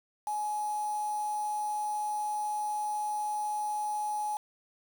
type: tone with quantisation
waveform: sine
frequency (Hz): 842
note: G#5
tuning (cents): +24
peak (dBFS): -30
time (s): 0.27-4.37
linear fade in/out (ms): 2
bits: 7
effects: none